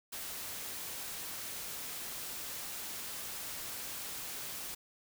white noise, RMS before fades -42 dBFS, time 0.12-4.75 s, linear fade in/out 10 ms, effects none

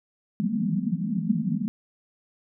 white band-pass noise, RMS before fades -26 dBFS, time 0.4-1.68 s, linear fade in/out 0 ms, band 160 to 240 Hz, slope 96 dB/octave, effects none

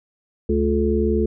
harmonic tone with a mistuned harmonic, 72.4 Hz, D2, 24 cents flat, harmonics 1 / 3 / 5 / 6, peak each -22 / -22 / -22 / -22 dBFS, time 0.49-1.26 s, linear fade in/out 5 ms, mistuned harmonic 5, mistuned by -37 cents, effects none

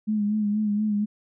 sine tone with vibrato, 210.1 Hz, G#3, 20 cents sharp, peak -21 dBFS, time 0.07-1.06 s, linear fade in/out 20 ms, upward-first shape sine, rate 4.2 Hz, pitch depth 44 cents each way, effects none

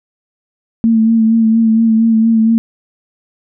sine tone with vibrato, 224.7 Hz, A3, 37 cents sharp, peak -7 dBFS, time 0.84-2.58 s, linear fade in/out 0 ms, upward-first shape sine, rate 4.3 Hz, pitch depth 30 cents each way, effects none

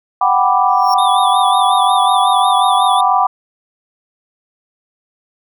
sine chord, G major seventh, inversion third, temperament equal, 740 / 784 / 987.8 / 1174.7 Hz, F#5 / G5 / B5 / D6, 0 / 0 / 0 / 0 cents, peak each -15 dBFS, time 0.21-3.27 s, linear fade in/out 5 ms
45% pulse tone with exponential growth, 5500 Hz, F8, 27 cents flat, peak -19 dBFS, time 0.68-0.94 s, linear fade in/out 2 ms, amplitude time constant 55 ms
square tone with vibrato, 3540 Hz, A7, 10 cents sharp, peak -21 dBFS, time 0.98-3.01 s, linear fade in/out 5 ms, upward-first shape sine, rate 5.5 Hz, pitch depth 81 cents each way
effects none

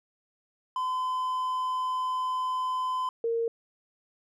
triangle / sine tone pair in turn, 1020 / 461.1 Hz, C6 / A#4, -44 / -19 cents, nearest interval octave + major second, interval 1375 cents, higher first, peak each -25 dBFS, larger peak neither, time 0.76-3.09 / 3.24-3.48 s, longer first, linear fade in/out 2 ms, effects none

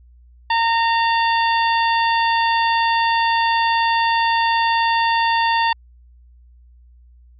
harmonic tone with a mistuned harmonic, 919 Hz, A#5, 25 cents flat, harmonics 1 / 2 / 3 / 4 / 5, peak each -16 / -22 / -26 / -28 / -30 dBFS, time 0.5-5.73 s, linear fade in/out 5 ms, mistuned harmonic 4, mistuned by -77 cents, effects added 60 Hz sine -45 dBFS peak until 7.39 s

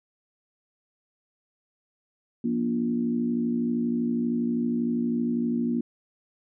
harmonic tone with a mistuned harmonic, 58 Hz, A#1, 8 cents flat, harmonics 3 / 4 / 5 / 6, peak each -36 / -24 / -33 / -34 dBFS, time 2.44-5.81 s, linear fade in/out 5 ms, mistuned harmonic 4, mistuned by +40 cents, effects none

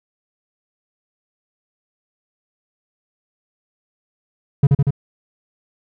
triangle tone with echo, 140 Hz, C#3, 18 cents sharp, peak -5 dBFS, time 4.63-4.67 s, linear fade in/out 5 ms, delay 79 ms, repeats 3, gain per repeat -2 dB, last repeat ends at 4.907 s, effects none

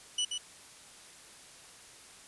sawtooth tone with echo, 2960 Hz, F#7, in tune, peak -25 dBFS, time 0.18-0.25 s, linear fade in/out 5 ms, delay 130 ms, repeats 1, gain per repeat -5 dB, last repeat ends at 0.38 s, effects white hiss -53 dBFS RMS until 2.27 s + resampled to 24000 Hz

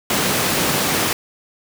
pink high-pass noise, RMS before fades -19 dBFS, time 0.1-1.13 s, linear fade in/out 2 ms, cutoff 150 Hz, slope 12 dB/octave, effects none

